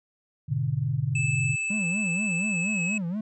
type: chord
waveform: sine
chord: G# diminished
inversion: none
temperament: equal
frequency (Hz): 103.83 / 123.47 / 146.83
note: G#2 / B2 / D3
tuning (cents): 0 / 0 / 0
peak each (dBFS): -32 / -27 / -27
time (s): 0.48-1.56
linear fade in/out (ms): 20
type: tone with pitch glide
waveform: square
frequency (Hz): 2623 to 2576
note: E7 to E7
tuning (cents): -9 to -41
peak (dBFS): -27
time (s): 1.15-2.98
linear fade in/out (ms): 5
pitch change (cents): -32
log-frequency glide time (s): 2.45-2.85
type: tone with vibrato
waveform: triangle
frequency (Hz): 190.3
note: F#3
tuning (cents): +49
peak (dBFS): -25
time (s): 1.7-3.21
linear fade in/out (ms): 5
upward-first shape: sine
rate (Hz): 4.2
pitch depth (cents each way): 230
effects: resampled to 22050 Hz